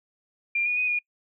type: tone with pitch steps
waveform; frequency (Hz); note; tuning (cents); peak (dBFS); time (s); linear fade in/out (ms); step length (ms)
sine; 2389 / 2452 / 2493 / 2438; D7 / D#7 / D#7 / D#7; +29 / -26 / +3 / -36; -22; 0.55-0.99; 5; 110
effects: noise-tail reverb RT60 0.1 s tail -26 dB re dry